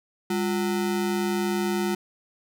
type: ring-modulated tone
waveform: square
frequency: 277.2 Hz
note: C#4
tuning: in tune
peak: -21 dBFS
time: 0.3-1.95 s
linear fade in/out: 5 ms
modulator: 75.7 Hz
effects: none